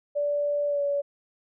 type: tone with pitch glide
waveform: sine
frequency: 581 to 569.4 Hz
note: D5 to C#5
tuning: -19 to +46 cents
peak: -23 dBFS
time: 0.15-1.02 s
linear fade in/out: 20 ms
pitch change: -35 cents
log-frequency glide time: 0.67-0.82 s
effects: none